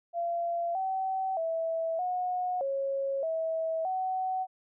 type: tone with pitch steps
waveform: sine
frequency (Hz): 685 / 763 / 655 / 727 / 547 / 648 / 750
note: F5 / G5 / E5 / F#5 / C#5 / E5 / F#5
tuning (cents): -34 / -47 / -11 / -31 / -23 / -30 / +23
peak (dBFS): -28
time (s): 0.13-4.47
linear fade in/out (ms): 50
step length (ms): 620
effects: none